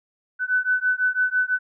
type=beating tone pair; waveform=sine; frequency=1500 / 1506 Hz; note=F#6 / F#6; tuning=+23 / +30 cents; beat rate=6 Hz; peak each=-22 dBFS; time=0.39-1.59 s; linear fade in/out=50 ms; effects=none